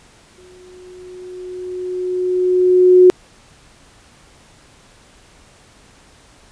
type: tone with exponential growth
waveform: sine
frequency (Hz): 364.8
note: F#4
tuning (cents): -24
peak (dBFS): -3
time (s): 0.38-3.1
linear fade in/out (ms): 0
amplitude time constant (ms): 590
effects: pink hiss -48 dBFS RMS until 6.51 s + resampled to 22050 Hz